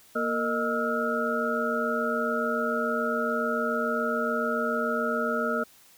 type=tone cluster; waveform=sine; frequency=235.5 / 458.8 / 616 / 1309 / 1416 Hz; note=A#3 / A#4 / D#5 / E6 / F6; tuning=+18 / -28 / -17 / -13 / +23 cents; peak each=-31 dBFS; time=0.15-5.64 s; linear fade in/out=10 ms; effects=white hiss -56 dBFS RMS until 5.97 s